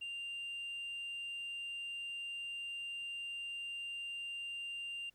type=tone; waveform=sine; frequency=2790 Hz; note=F7; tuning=2 cents flat; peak=-38 dBFS; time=0.01-5.1 s; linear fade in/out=10 ms; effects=tanh soft clip ceiling -39 dBFS + pink hiss -74 dBFS RMS until 5.14 s